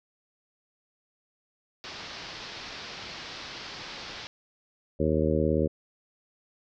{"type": "low-pass noise", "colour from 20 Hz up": "white", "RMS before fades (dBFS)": -41, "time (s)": [1.84, 4.27], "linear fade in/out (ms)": 0, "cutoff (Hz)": 5300, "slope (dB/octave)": 48}
{"type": "harmonic tone", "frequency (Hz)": 77.78, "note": "D#2", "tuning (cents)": 0, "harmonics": [1, 2, 3, 4, 5, 6, 7], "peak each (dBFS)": [-30, -30, -30, -30, -30, -30, -30], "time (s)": [4.99, 5.68], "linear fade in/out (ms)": 20}
{"effects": []}